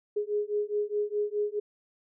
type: beating tone pair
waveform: sine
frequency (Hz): 413.9 / 418.7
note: G#4 / G#4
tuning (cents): -6 / +14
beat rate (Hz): 4.8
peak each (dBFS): -30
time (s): 0.16-1.6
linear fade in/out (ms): 10
effects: none